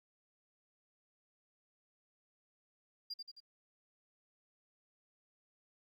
sine tone with echo, 4800 Hz, D8, 37 cents sharp, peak -37 dBFS, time 3.1-3.14 s, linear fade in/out 10 ms, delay 88 ms, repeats 3, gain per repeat -5 dB, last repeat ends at 3.404 s, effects tanh soft clip ceiling -38 dBFS + 13-bit

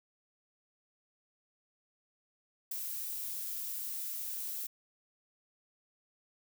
violet noise with ADSR envelope, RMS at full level -35 dBFS, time 2.71-4.67 s, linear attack 7 ms, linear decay 11 ms, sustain -4 dB, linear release 8 ms, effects none

